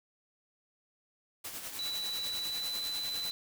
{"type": "noise with tremolo", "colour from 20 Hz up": "white", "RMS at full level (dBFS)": -40, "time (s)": [1.44, 3.31], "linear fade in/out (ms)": 10, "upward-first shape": "sine", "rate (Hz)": 10, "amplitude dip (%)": 50}
{"type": "tone with pitch glide", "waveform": "sine", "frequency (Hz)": [3951, 4004], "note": ["B7", "B7"], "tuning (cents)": [0, 23], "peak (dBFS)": -34, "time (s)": [1.79, 3.31], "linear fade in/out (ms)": 0, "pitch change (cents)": 23, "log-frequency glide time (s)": [2.39, 2.77]}
{"effects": []}